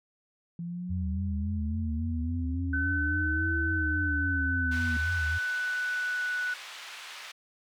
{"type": "exponential two-way sweep", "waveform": "sine", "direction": "up then down", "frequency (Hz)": [169.3, 329.6, 240.1], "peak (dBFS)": -33, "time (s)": [0.59, 4.97], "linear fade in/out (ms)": 2, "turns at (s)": 3.58}
{"type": "tone with vibrato", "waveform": "sine", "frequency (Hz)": 82.41, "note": "E2", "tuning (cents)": 0, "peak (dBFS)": -29, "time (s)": [0.89, 5.39], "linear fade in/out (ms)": 20, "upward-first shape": "sine", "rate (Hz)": 3.6, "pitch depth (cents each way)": 120}
{"type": "tone with pitch glide", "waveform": "sine", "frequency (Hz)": [1516, 1481.4], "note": ["F#6", "F#6"], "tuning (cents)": [42, 2], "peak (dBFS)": -28, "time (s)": [2.73, 6.54], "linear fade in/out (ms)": 5, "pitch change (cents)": -40, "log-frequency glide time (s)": [3.8, 6.36]}
{"type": "band-pass noise", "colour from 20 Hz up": "white", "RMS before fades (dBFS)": -44, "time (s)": [4.71, 7.32], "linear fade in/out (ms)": 10, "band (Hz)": [1100, 3300], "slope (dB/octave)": 12}
{"effects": []}